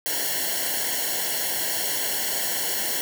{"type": "noise with comb filter", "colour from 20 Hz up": "white", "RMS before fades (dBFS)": -26, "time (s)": [0.06, 3.01], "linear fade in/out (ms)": 0, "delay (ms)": 0.81, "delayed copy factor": -0.95, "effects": []}